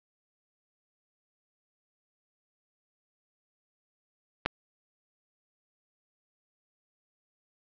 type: clicks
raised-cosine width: 0.3 ms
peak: -29 / -9 dBFS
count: 2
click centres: 4.453 / 4.46 s
effects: low-pass 4000 Hz 12 dB/octave